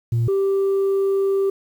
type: tone pair in turn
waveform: sine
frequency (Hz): 116.54 / 391.3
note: A#2 / G4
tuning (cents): 0 / -3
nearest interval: octave + major sixth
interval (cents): 2097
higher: second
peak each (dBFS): -14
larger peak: neither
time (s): 0.12-0.28 / 0.28-1.5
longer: second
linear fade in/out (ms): 5
effects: tanh soft clip ceiling -15 dBFS + 8-bit